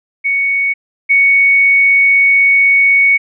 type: tone pair in turn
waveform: sine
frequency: 2226 / 2226 Hz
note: C#7 / C#7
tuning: +7 / +7 cents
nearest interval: unison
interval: 0 cents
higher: neither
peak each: -11 / -6 dBFS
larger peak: second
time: 0.24-0.74 / 1.09-3.18 s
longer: second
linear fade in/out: 20 ms
effects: none